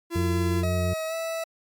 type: tone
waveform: 45% pulse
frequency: 338.8 Hz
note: E4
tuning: 48 cents sharp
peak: -26 dBFS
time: 0.1-0.65 s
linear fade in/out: 50 ms
type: harmonic tone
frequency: 89.4 Hz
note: F2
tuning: 41 cents sharp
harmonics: 1 / 2 / 4 / 5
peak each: -24 / -30 / -36 / -38 dBFS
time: 0.15-0.94 s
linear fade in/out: 10 ms
type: tone with pitch glide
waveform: 40% pulse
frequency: 638 to 654.8 Hz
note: D#5 to E5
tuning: +43 to -12 cents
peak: -27 dBFS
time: 0.63-1.44 s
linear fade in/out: 5 ms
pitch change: +45 cents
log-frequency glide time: 1.07-1.14 s
effects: MP3 96 kbps